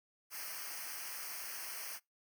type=noise with comb filter; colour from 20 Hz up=white; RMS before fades=-44 dBFS; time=0.3-2 s; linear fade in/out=50 ms; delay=0.27 ms; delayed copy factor=-1; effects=noise-tail reverb RT60 0.2 s tail -25 dB re dry